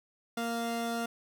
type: tone pair together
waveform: 30% pulse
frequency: 232.6 / 697 Hz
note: A#3 / F5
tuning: -4 / -4 cents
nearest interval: octave + perfect fifth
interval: 1900 cents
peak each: -31 / -33 dBFS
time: 0.37-1.06 s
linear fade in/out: 5 ms
effects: none